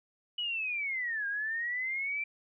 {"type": "linear two-way sweep", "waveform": "sine", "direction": "down then up", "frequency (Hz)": [2960, 1603, 2354], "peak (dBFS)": -31, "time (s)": [0.38, 2.24], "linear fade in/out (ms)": 5, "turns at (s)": 1.27, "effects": []}